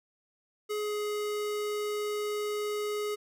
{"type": "tone with pitch glide", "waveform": "square", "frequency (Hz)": [420.8, 418.4], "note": ["G#4", "G#4"], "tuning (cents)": [23, 13], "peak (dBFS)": -31, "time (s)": [0.69, 3.16], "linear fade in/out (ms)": 20, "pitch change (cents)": -10, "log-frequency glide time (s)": [0.79, 0.94], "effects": []}